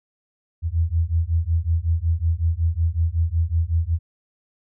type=beating tone pair; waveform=sine; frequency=80.4 / 85.8 Hz; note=E2 / F2; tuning=-43 / -30 cents; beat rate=5.4 Hz; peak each=-21 dBFS; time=0.62-3.99 s; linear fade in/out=50 ms; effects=none